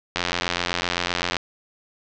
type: click train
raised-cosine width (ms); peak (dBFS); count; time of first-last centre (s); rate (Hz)
0.2; -4; 107; 0.16-1.367; 87.8
effects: low-pass 5000 Hz 12 dB/octave